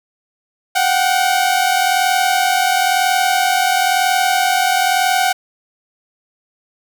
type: tone pair together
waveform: sawtooth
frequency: 727 / 768 Hz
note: F#5 / G5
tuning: -31 / -36 cents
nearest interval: minor second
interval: 95 cents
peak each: -12 dBFS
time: 0.75-5.33 s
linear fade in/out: 10 ms
effects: none